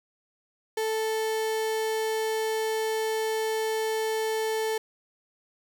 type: tone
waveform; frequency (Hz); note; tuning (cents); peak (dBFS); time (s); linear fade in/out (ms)
35% pulse; 440; A4; 0; -24; 0.77-4.78; 5
effects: none